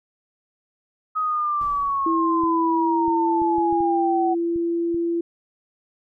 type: exponential sweep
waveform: sine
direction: down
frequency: 1266 to 746 Hz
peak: -20 dBFS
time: 1.15-4.35 s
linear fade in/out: 20 ms
type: noise with exponential decay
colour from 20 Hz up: brown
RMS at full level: -38 dBFS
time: 1.61-2.72 s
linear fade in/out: 1 ms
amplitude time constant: 240 ms
type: tone with pitch glide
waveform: sine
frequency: 329.6 to 338.9 Hz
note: E4 to E4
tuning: 0 to +48 cents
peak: -20 dBFS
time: 2.06-5.21 s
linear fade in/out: 5 ms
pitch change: +48 cents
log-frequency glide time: 2.64-3.71 s
type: clicks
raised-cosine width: 5 ms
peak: -28 dBFS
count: 8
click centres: 2.436 / 3.081 / 3.419 / 3.583 / 3.727 / 3.806 / 4.56 / 4.945 s
effects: none